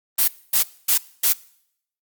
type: noise bursts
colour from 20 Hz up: blue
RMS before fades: -17 dBFS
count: 4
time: 0.18-1.33 s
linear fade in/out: 10 ms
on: 100 ms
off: 250 ms
effects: noise-tail reverb RT60 0.7 s tail -22 dB re dry + Opus 32 kbps